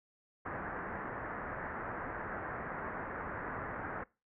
white low-pass noise, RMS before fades -41 dBFS, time 0.45-4.04 s, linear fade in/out 10 ms, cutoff 1800 Hz, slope 48 dB/octave, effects noise-tail reverb RT60 0.3 s tail -23 dB re dry

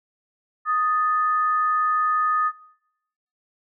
sine tone pair together, 1245.6 / 1760 Hz, D#6 / A6, +2 / 0 cents, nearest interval tritone, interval 598 cents, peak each -19 / -29 dBFS, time 0.65-2.52 s, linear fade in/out 50 ms, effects noise-tail reverb RT60 0.9 s tail -24 dB re dry

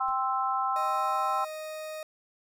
sine chord, C major, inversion second, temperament equal, 784 / 1046.5 / 1318.5 Hz, G5 / C6 / E6, 0 / 0 / 0 cents, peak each -30 dBFS, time 0-1.45 s, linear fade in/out 10 ms
brown noise with exponential decay, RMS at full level -42 dBFS, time 0.08-0.16 s, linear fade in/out 1 ms, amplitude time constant 16 ms
40% pulse tone, 622.3 Hz, D#5, in tune, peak -35 dBFS, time 0.76-2.03 s, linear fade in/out 2 ms
effects none

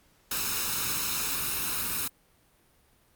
white noise with comb filter, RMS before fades -30 dBFS, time 0.31-2.08 s, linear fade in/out 5 ms, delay 0.76 ms, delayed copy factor +0.6, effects pink hiss -64 dBFS RMS until 3.15 s + Opus 48 kbps

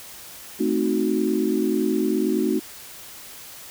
sine chord, A diminished seventh, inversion none, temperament equal, 220 / 261.6 / 311.1 / 370 Hz, A3 / C4 / Eb4 / Gb4, 0 / 0 / 0 / 0 cents, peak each -25 / -26 / -24 / -24 dBFS, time 0.59-2.6 s, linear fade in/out 20 ms, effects white hiss -41 dBFS RMS until 3.7 s

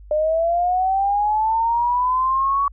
sine linear sweep, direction up, 600 to 1130 Hz, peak -16 dBFS, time 0.11-2.68 s, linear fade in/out 2 ms, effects added 50 Hz sine -39 dBFS peak until 2.72 s

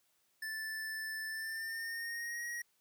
square tone with pitch glide, 1758 to 1895.1 Hz, A6 to A#6, -2 to +28 cents, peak -39 dBFS, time 0.42-2.62 s, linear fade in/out 5 ms, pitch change +130 cents, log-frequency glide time 1.28-2.46 s, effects white hiss -75 dBFS RMS until 2.8 s + high-pass 80 Hz 12 dB/octave

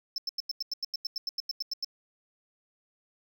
triangle tone bursts, 5290 Hz, E8, 5 cents sharp, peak -28 dBFS, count 16, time 0.16-1.846 s, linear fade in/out 2 ms, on 21 ms, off 90 ms, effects none

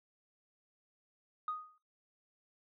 sine tone with exponential decay, 1243 Hz, D#6, 2 cents flat, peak -31 dBFS, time 1.48-1.78 s, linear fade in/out 2 ms, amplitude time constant 65 ms, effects noise-tail reverb RT60 0.3 s tail -18 dB re dry + tanh soft clip ceiling -29 dBFS

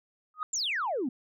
sine tone with exponential growth, 1249 Hz, D#6, 6 cents sharp, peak -24 dBFS, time 0.34-0.43 s, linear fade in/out 1 ms, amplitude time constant 18 ms
sine exponential sweep, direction down, 7600 to 230 Hz, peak -27 dBFS, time 0.53-1.09 s, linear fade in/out 5 ms
effects tanh soft clip ceiling -23 dBFS

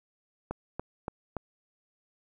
click train, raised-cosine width 1 ms, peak -19 dBFS, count 4, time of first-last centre 0.51-1.367 s, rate 3.5 Hz, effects 10-bit

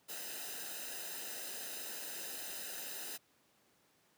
white noise with comb filter, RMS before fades -44 dBFS, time 0.08-3.18 s, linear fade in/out 20 ms, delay 0.89 ms, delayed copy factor -0.7, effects pink hiss -71 dBFS RMS until 4.17 s + high-pass 150 Hz 12 dB/octave

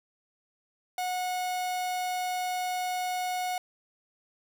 45% pulse tone, 730 Hz, F#5, 24 cents flat, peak -29 dBFS, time 0.98-3.58 s, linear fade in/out 2 ms, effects none

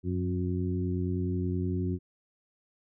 harmonic tone with a mistuned harmonic, 90.5 Hz, F#2, 38 cents flat, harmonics 1 / 2 / 3 / 4, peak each -30 / -33 / -35 / -36 dBFS, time 0.03-1.99 s, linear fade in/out 50 ms, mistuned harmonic 1, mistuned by +37 cents, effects none

